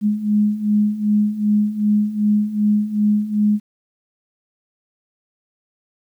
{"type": "beating tone pair", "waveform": "sine", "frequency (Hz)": [207.7, 210.3], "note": ["G#3", "G#3"], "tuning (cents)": [0, 22], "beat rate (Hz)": 2.6, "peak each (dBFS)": [-20, -16], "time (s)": [0.01, 3.6], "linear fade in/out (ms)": 50, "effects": ["9-bit"]}